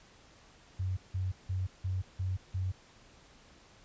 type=tone bursts; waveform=sine; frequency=93.1 Hz; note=F#2; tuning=11 cents sharp; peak=-30 dBFS; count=6; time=0.79-2.72 s; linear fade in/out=10 ms; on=180 ms; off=170 ms; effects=pink hiss -59 dBFS RMS until 3.84 s + resampled to 16000 Hz